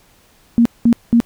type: tone bursts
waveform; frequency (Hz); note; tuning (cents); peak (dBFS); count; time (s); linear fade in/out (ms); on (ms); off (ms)
sine; 234.1; A#3; +8; -7; 3; 0.58-1.202; 0; 74; 200
effects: pink hiss -52 dBFS RMS until 1.25 s